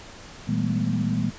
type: tone cluster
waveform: sine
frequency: 116.4 / 161.7 / 196.4 / 213.1 / 242.7 Hz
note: A#2 / E3 / G3 / G#3 / B3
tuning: -2 / -33 / +4 / +45 / -30 cents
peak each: -28 dBFS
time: 0.47-1.31 s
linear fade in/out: 20 ms
effects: pink hiss -43 dBFS RMS until 1.38 s + resampled to 16000 Hz